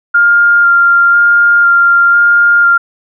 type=tone with vibrato; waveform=sine; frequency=1400 Hz; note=F6; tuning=4 cents sharp; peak=-4 dBFS; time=0.14-2.78 s; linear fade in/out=10 ms; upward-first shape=square; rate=1 Hz; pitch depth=10 cents each way; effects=none